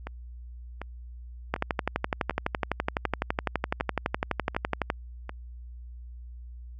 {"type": "two click trains", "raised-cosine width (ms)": 0.5, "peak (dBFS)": [-20, -10], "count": [8, 41], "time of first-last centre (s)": [[0.07, 5.294], [1.54, 4.901]], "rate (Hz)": [1.34, 11.9], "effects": ["added 60 Hz sine -40 dBFS peak until 6.79 s"]}